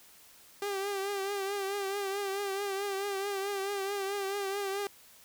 sawtooth tone with vibrato, 396.5 Hz, G4, 20 cents sharp, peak -28 dBFS, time 0.62-4.87 s, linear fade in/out 2 ms, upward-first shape triangle, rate 4.6 Hz, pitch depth 62 cents each way, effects white hiss -57 dBFS RMS until 5.24 s

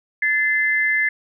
sine tone pair together, 1740.6 / 2064 Hz, A6 / C7, -19 / -24 cents, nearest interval minor third, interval 295 cents, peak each -19 dBFS, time 0.22-1.09 s, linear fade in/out 5 ms, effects none

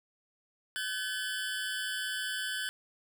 25% pulse tone pair together, 1524 / 1709 Hz, G6 / G#6, -49 / +49 cents, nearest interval major second, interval 198 cents, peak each -31 / -34 dBFS, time 0.76-2.69 s, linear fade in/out 0 ms, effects none

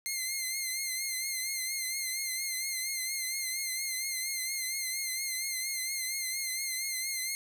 10% pulse tone with vibrato, 2097 Hz, C7, 3 cents sharp, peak -23 dBFS, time 0.06-7.35 s, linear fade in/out 0 ms, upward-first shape triangle, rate 4.3 Hz, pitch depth 59 cents each way, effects none

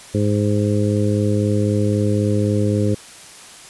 harmonic tone, 103.83 Hz, G#2, in tune, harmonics 1 / 2 / 3 / 4 / 5, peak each -18 / -21 / -23 / -24 / -25 dBFS, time 0.14-2.95 s, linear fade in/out 10 ms, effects white hiss -40 dBFS RMS until 3.69 s + resampled to 24000 Hz

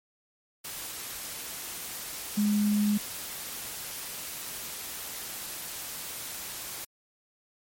sine tone in noise, 207.9 Hz, G#3, 2 cents sharp, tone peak -22 dBFS, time 2.37-2.98 s, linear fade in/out 10 ms, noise white, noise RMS -38 dBFS, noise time 0.64-6.85 s, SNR +13 dB, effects MP3 64 kbps

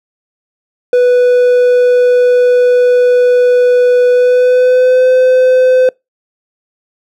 triangle tone with pitch glide, 493.9 to 511 Hz, B4 to C5, 0 to -41 cents, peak -3 dBFS, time 0.93-5.89 s, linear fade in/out 2 ms, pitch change +59 cents, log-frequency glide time 4.11-5.09 s, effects noise-tail reverb RT60 0.2 s tail -26 dB re dry

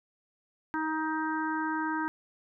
harmonic tone, 314.2 Hz, D#4, 17 cents sharp, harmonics 1 / 3 / 4 / 5 / 6, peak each -32 / -33 / -39 / -35 / -47 dBFS, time 0.74-2.08 s, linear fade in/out 0 ms, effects none

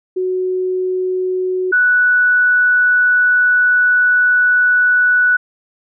sine tone pair in turn, 369.7 / 1478.8 Hz, F#4 / F#6, -1 / -1 cents, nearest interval 2 octaves, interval 2400 cents, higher second, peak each -15 / -9 dBFS, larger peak second, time 0.16-1.72 / 1.72-5.37 s, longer second, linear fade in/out 10 ms, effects none

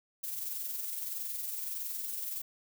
violet noise with amplitude modulation, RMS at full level -36 dBFS, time 0.23-2.42 s, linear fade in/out 10 ms, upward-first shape sine, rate 21.6 Hz, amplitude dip 40%, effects none

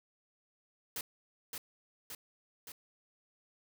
white noise with echo, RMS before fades -39 dBFS, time 0.96-1.01 s, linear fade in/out 2 ms, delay 570 ms, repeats 3, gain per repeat -3 dB, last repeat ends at 2.72 s, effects none

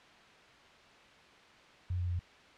sine tone with pitch steps, 89.5 / 88.73 / 87.96 Hz, F2 / F2 / F2, +43 / +28 / +13 cents, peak -31 dBFS, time 1.9-2.194 s, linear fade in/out 5 ms, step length 98 ms, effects white hiss -57 dBFS RMS until 2.57 s + low-pass 3000 Hz 12 dB/octave

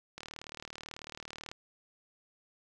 click train, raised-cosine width 0.2 ms, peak -25 dBFS, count 52, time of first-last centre 0.18-1.515 s, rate 38.2 Hz, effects none

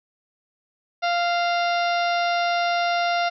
harmonic tone with a mistuned harmonic, 695 Hz, F5, 9 cents flat, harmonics 1 / 2 / 3 / 4 / 5 / 6 / 7 / 8, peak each -21 / -27 / -31 / -33 / -35 / -37 / -38 / -39 dBFS, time 1.02-3.3 s, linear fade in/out 20 ms, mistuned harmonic 5, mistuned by +63 cents, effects none

